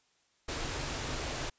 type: band-stop noise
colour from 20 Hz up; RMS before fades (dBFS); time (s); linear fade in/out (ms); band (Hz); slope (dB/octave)
pink; -36; 0.48-1.5; 10; 160 to 230; 96
effects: white hiss -71 dBFS RMS until 1.58 s + resampled to 16000 Hz